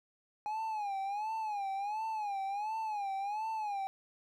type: tone with vibrato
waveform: triangle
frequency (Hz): 830.6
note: G#5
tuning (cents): 0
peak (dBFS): -32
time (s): 0.46-3.87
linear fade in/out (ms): 0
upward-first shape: sine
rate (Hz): 1.4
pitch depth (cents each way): 120
effects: none